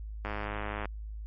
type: click train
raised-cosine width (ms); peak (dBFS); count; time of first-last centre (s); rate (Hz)
0.5; -20; 64; 0.25-0.856; 104
effects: added 53 Hz sine -37 dBFS peak until 1.26 s + MP3 32 kbps